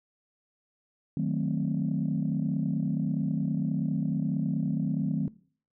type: chord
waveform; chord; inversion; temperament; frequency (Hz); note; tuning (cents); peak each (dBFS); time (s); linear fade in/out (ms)
sine; D# diminished seventh; none; equal; 155.56 / 185 / 220 / 261.6; D#3 / F#3 / A3 / C4; 0 / 0 / 0 / 0; -29 / -30 / -32 / -32; 1.17-5.28; 2
effects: noise-tail reverb RT60 0.5 s tail -22 dB re dry + tanh soft clip ceiling -18 dBFS